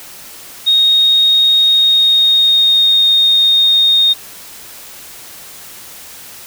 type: tone with pitch glide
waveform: sine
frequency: 3729 to 3697 Hz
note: A#7 to A#7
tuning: 0 to -15 cents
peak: -7 dBFS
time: 0.66-4.14 s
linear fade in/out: 20 ms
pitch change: -15 cents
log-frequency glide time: 1.63-3.07 s
effects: white hiss -34 dBFS RMS until 6.46 s